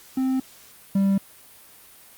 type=tone pair in turn; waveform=triangle; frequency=261.6 / 195.98 Hz; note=C4 / G3; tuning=0 / 0 cents; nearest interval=perfect fourth; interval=500 cents; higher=first; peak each=-18 / -15 dBFS; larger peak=second; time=0.17-0.4 / 0.95-1.18 s; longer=neither; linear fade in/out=5 ms; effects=white hiss -49 dBFS RMS until 2.17 s + Opus 48 kbps